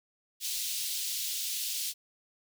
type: high-pass noise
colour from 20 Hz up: pink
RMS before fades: -34 dBFS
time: 0.4-1.94 s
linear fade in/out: 50 ms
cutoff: 3300 Hz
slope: 24 dB/octave
effects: none

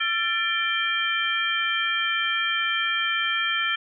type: tone cluster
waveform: sine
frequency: 1354 / 1764 / 2360 / 3151 Hz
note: E6 / A6 / D7 / G7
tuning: +46 / +4 / +8 / +8 cents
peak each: -28 / -27 / -28 / -27 dBFS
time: 0-3.76 s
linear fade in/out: 10 ms
effects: none

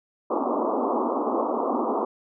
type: band-pass noise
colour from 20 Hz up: pink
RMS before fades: -25 dBFS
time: 0.3-2.05 s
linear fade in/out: 5 ms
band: 230 to 1200 Hz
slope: 96 dB/octave
effects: none

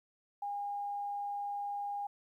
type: tone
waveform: sine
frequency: 812 Hz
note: G#5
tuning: 39 cents flat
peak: -35 dBFS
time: 0.42-2.07 s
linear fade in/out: 5 ms
effects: 12-bit

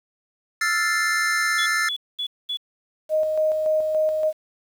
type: chord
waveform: square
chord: F major seventh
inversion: third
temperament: equal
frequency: 1318.5 / 1396.9 / 1760 / 2093 Hz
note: E6 / F6 / A6 / C7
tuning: 0 / 0 / 0 / 0 cents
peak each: -29 / -28 / -23 / -27 dBFS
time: 0.61-1.89 s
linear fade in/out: 5 ms
type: tone bursts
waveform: sine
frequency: 3416 Hz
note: G#7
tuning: 48 cents sharp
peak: -24 dBFS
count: 4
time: 1.58-2.572 s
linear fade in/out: 10 ms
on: 83 ms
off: 220 ms
type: tone with tremolo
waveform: sine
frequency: 622.3 Hz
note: D#5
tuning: in tune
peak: -17 dBFS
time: 3.09-4.33 s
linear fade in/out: 50 ms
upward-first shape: square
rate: 3.5 Hz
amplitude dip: 35%
effects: low-pass 11000 Hz 12 dB/octave + 8-bit

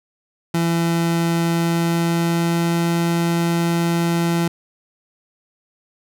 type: tone with pitch glide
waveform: 30% pulse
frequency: 168 to 169.36 Hz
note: E3 to E3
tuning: +33 to +47 cents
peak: -14 dBFS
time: 0.54-4.48 s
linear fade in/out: 5 ms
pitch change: +14 cents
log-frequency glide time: 1.46-2.93 s
effects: none

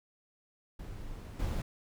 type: noise with level steps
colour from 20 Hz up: brown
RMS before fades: -43 / -33 dBFS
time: 0.79-1.62 s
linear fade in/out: 5 ms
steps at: 1.39 s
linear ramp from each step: 10 ms
effects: none

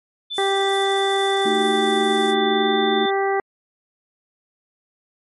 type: tone with pitch glide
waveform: sine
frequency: 3520 to 3544 Hz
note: A7 to A7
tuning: 0 to +12 cents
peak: -25 dBFS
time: 0.3-3.11 s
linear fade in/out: 20 ms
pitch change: +12 cents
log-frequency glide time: 2.48-2.73 s
type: noise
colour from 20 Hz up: violet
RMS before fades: -31 dBFS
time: 0.33-2.35 s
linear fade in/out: 50 ms
type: harmonic tone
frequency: 392 Hz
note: G4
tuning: in tune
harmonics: 1 / 2 / 3 / 4 / 5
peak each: -20 / -22 / -29 / -31 / -28 dBFS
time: 0.38-3.4 s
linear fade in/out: 2 ms
type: chord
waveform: sine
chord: D# diminished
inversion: second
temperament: equal with one note detuned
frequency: 221.9 / 311.1 / 370 Hz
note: A3 / D#4 / F#4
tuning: +15 / 0 / 0 cents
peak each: -25 / -26 / -27 dBFS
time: 1.45-3.06 s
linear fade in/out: 5 ms
effects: MP3 48 kbps

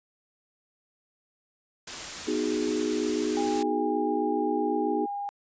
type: noise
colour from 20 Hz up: white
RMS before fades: -36 dBFS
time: 1.87-3.63 s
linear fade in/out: 5 ms
type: chord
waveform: sine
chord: G# minor seventh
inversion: first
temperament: equal with one note detuned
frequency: 246.9 / 311.1 / 370 / 417.7 Hz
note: B3 / D#4 / F#4 / G#4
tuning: 0 / 0 / 0 / +10 cents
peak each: -32 / -29 / -32 / -30 dBFS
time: 2.27-5.06 s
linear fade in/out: 10 ms
type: tone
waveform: sine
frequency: 810 Hz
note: G#5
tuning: 43 cents flat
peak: -30 dBFS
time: 3.37-5.29 s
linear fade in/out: 0 ms
effects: resampled to 16000 Hz

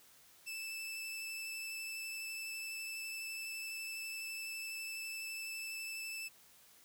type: tone with vibrato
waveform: sawtooth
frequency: 2637 Hz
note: E7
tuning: in tune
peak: -38 dBFS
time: 0.46-6.29 s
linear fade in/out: 20 ms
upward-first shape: sine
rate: 12 Hz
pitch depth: 10 cents each way
effects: white hiss -63 dBFS RMS until 6.84 s

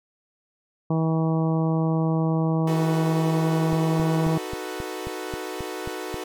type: harmonic tone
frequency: 161.1 Hz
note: E3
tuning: 39 cents flat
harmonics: 1 / 2 / 3 / 4 / 5 / 6 / 7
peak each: -21 / -27 / -31 / -33 / -35 / -37 / -38 dBFS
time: 0.9-4.38 s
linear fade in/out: 5 ms
type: chord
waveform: sawtooth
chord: B dominant seventh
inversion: first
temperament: equal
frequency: 311.1 / 370 / 440 / 493.9 Hz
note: D#4 / F#4 / A4 / B4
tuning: 0 / 0 / 0 / 0 cents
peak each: -33 / -30 / -33 / -34 dBFS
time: 2.67-6.24 s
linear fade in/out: 5 ms
type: click train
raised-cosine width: 5 ms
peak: -21 dBFS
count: 10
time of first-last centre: 3.73-6.143 s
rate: 3.73 Hz
effects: none

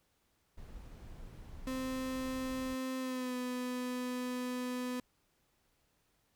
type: noise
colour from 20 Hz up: brown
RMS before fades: -49 dBFS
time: 0.57-2.75 s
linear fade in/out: 10 ms
type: tone with pitch glide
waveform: 35% pulse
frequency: 260 to 249.8 Hz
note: C4 to B3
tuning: -11 to +20 cents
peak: -34 dBFS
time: 1.67-5 s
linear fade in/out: 2 ms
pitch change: -69 cents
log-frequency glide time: 2.99-3.36 s
effects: pink hiss -75 dBFS RMS until 6.35 s

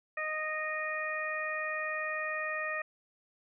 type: harmonic tone with a mistuned harmonic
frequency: 620 Hz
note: D#5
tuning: 6 cents flat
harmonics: 1 / 2 / 3 / 4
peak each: -39 / -39 / -35 / -40 dBFS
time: 0.17-2.82 s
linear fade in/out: 5 ms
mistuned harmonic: 4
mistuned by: -19 cents
effects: none

